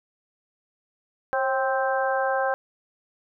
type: harmonic tone with a mistuned harmonic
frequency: 261.6 Hz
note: C4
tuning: in tune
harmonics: 2 / 3 / 4 / 5 / 6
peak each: -25 / -26 / -31 / -34 / -29 dBFS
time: 1.33-2.54 s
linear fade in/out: 0 ms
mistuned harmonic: 2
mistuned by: +46 cents
effects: none